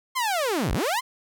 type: linear two-way sweep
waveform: sawtooth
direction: down then up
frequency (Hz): 1074 to 31.13 to 1074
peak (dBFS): -19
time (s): 0.15-1.01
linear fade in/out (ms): 20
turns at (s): 0.73
effects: none